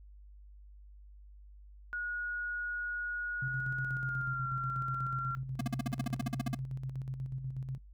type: tone with pitch glide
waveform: sine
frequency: 1449 to 1371.6 Hz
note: F#6 to F6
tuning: -37 to -32 cents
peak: -34 dBFS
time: 1.93-5.35 s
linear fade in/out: 0 ms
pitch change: -95 cents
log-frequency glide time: 3.85-4.47 s
type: tone with tremolo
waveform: sine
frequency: 131.7 Hz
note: C3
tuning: 12 cents sharp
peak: -34 dBFS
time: 3.42-7.78 s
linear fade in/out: 5 ms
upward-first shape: square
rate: 8.2 Hz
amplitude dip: 50%
type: tone bursts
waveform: square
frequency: 233.4 Hz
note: A#3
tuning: 2 cents sharp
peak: -31 dBFS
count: 15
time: 5.59-6.548 s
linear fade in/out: 5 ms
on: 20 ms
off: 47 ms
effects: noise-tail reverb RT60 0.2 s tail -24 dB re dry + added 50 Hz sine -51 dBFS peak until 7.93 s